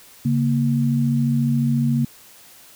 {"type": "tone pair together", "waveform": "sine", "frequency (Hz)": [138.9, 233.1], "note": ["C#3", "A#3"], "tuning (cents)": [4, 0], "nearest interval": "major sixth", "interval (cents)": 896, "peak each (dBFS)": -19, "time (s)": [0.25, 2.05], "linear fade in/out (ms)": 5, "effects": ["white hiss -47 dBFS RMS until 2.75 s"]}